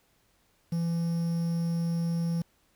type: tone with quantisation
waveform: triangle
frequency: 168.1 Hz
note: E3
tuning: 34 cents sharp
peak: -24 dBFS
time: 0.72-2.42 s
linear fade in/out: 5 ms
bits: 8
effects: pink hiss -68 dBFS RMS until 2.75 s